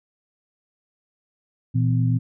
sine tone cluster, 118.5 / 165.6 / 255.9 Hz, A#2 / E3 / C4, +29 / +8 / -38 cents, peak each -18 / -25 / -27 dBFS, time 1.74-2.19 s, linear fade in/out 20 ms, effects none

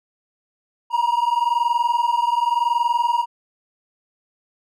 triangle tone pair together, 940 / 960.9 Hz, A#5 / B5, +14 / -48 cents, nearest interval unison, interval 38 cents, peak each -18 dBFS, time 0.9-3.26 s, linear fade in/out 50 ms, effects none

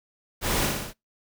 pink noise with echo, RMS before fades -26 dBFS, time 0.41-0.7 s, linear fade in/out 50 ms, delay 59 ms, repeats 4, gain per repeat -3 dB, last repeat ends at 0.936 s, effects noise-tail reverb RT60 0.2 s tail -26 dB re dry

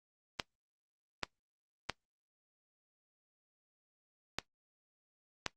clicks, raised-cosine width 0.2 ms, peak -15 dBFS, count 5, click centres 0.398 / 1.233 / 1.897 / 4.386 / 5.463 s, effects noise-tail reverb RT60 0.1 s tail -18 dB re dry + Opus 24 kbps

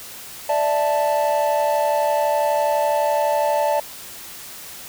triangle chord, D suspended second, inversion none, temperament equal, 587.3 / 659.3 / 880 Hz, D5 / E5 / A5, 0 / 0 / 0 cents, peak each -18 / -22 / -19 dBFS, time 0.49-3.8 s, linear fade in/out 5 ms, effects white hiss -37 dBFS RMS until 4.88 s

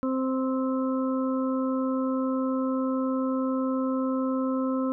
harmonic tone, 261.6 Hz, C4, in tune, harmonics 1 / 2 / 4 / 5, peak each -25 / -31 / -37 / -37 dBFS, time 0.03-4.92 s, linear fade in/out 0 ms, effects none

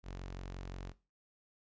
sawtooth tone, 45.67 Hz, F#1, 22 cents flat, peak -38 dBFS, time 0.03-0.94 s, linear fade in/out 50 ms, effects noise-tail reverb RT60 0.3 s tail -18 dB re dry + resampled to 16000 Hz

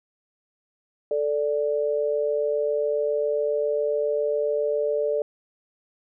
sine tone pair together, 440 / 587.3 Hz, A4 / D5, 0 / 0 cents, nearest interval perfect fourth, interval 500 cents, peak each -24 dBFS, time 1.11-5.22 s, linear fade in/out 2 ms, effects none

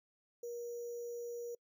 sine tone with sample-and-hold, 475.2 Hz, A#4, 33 cents sharp, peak -40 dBFS, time 0.43-1.55 s, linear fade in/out 5 ms, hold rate 6300 Hz, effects noise-tail reverb RT60 0.1 s tail -26 dB re dry

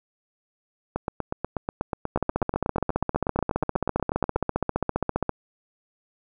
two click trains, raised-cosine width 1 ms, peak -9 / -12 dBFS, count 48 / 29, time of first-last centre 2.16-5.293 / 0.96-4.362 s, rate 15 / 8.23 Hz, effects none

